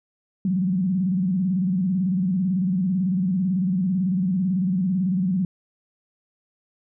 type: tone with vibrato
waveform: sine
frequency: 185 Hz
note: F#3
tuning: in tune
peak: -19 dBFS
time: 0.45-5.45 s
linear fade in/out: 2 ms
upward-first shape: square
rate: 18 Hz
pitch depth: 100 cents each way
effects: none